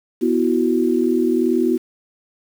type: chord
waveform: sine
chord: B suspended fourth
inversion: none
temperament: equal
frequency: 246.9 / 329.6 / 370 Hz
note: B3 / E4 / F#4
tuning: 0 / 0 / 0 cents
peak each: -19 dBFS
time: 0.21-1.78 s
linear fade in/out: 20 ms
effects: 7-bit